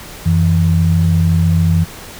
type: tone pair together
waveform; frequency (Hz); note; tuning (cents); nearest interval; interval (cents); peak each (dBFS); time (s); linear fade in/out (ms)
sine; 90.2 / 164.1; F#2 / E3; -44 / -8; minor seventh; 1036; -12; 0.25-1.85; 20
effects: pink hiss -33 dBFS RMS until 2.19 s